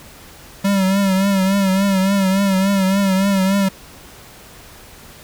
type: tone with vibrato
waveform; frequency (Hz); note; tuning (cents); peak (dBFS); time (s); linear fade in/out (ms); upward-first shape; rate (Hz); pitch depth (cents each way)
square; 193.9; G3; -19; -14; 0.64-3.69; 10; triangle; 3.5; 68
effects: pink hiss -41 dBFS RMS until 5.23 s